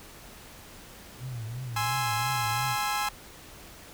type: tone with vibrato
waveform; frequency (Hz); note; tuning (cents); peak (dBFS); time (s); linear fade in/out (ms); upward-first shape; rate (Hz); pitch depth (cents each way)
sine; 119.7; A#2; +46; -33; 1.19-2.77; 50; triangle; 2.9; 170
type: chord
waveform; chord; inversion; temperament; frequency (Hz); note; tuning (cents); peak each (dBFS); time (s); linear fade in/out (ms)
sawtooth; Ab augmented; none; equal; 830.6 / 1046.5 / 1318.5; Ab5 / C6 / E6; 0 / 0 / 0; -26 / -29 / -29; 1.76-3.09; 5
effects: pink hiss -48 dBFS RMS until 3.93 s